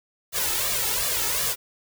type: noise with flanger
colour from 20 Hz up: white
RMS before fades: -25 dBFS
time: 0.32-1.56 s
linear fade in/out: 50 ms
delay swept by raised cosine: 1.7 to 2.3 ms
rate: 2.7 Hz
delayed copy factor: +0.8
effects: none